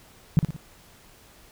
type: tone with echo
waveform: sine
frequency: 155.56 Hz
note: D#3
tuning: in tune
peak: -12 dBFS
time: 0.37-0.39 s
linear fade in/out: 0 ms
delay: 58 ms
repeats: 3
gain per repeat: -7 dB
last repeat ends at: 0.564 s
effects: pink hiss -53 dBFS RMS until 1.51 s